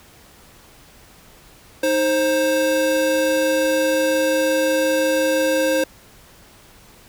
square tone pair together, 312.2 / 528.9 Hz, D#4 / C5, +6 / +19 cents, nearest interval major sixth, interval 913 cents, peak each -23 / -18 dBFS, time 1.83-5.84 s, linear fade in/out 5 ms, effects pink hiss -48 dBFS RMS until 7.08 s

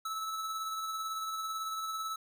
square tone with tremolo, 1307 Hz, E6, 15 cents flat, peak -34 dBFS, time 0.05-2.16 s, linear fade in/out 5 ms, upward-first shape triangle, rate 18 Hz, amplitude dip 35%, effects none

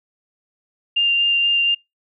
sine tone with vibrato, 2794 Hz, F7, in tune, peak -14 dBFS, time 0.96-1.75 s, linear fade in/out 10 ms, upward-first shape sine, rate 4.2 Hz, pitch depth 8 cents each way, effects noise-tail reverb RT60 0.2 s tail -25 dB re dry

